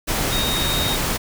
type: tone in noise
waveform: sine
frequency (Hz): 3729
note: A#7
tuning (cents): 0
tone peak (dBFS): -23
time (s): 0.31-0.97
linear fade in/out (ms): 20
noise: pink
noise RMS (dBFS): -22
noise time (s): 0.07-1.18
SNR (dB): -4
effects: none